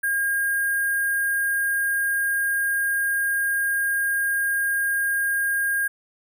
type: tone with sample-and-hold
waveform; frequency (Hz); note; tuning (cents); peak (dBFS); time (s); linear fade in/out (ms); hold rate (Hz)
sine; 1620; G#6; -43; -20; 0.03-5.88; 10; 11025
effects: none